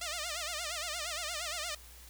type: tone with vibrato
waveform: 5% pulse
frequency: 652 Hz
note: E5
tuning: 19 cents flat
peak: -24 dBFS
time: 0.01-1.75 s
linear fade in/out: 5 ms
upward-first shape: sine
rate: 8.6 Hz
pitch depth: 160 cents each way
effects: added 60 Hz sine -53 dBFS peak until 2.09 s + white hiss -55 dBFS RMS until 2.09 s